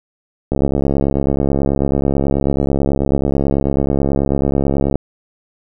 click train, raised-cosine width 2 ms, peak -3 dBFS, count 308, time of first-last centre 0.52-4.956 s, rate 69.2 Hz, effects none

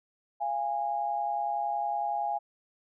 sine tone pair together, 691.2 / 822 Hz, F5 / G#5, -18 / -18 cents, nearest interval minor third, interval 300 cents, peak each -33 / -29 dBFS, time 0.4-2.39 s, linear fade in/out 20 ms, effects none

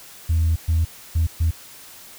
sine tone bursts at uneven times, 81.6 Hz, E2, 17 cents flat, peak -14 dBFS, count 4, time 0.29-0.56 / 0.68-0.85 / 1.15-1.27 / 1.4-1.51 s, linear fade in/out 10 ms, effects tanh soft clip ceiling -13 dBFS + white hiss -43 dBFS RMS until 2.18 s

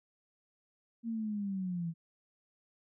sine linear sweep, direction down, 233.1 to 162.4 Hz, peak -33 dBFS, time 1.03-1.94 s, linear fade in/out 50 ms, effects none

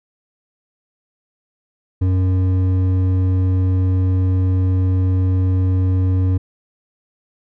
sine tone with hard clipping, 92.8 Hz, F#2, 6 cents sharp, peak -15 dBFS, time 2.01-6.38 s, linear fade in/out 10 ms, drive 8 dB, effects none

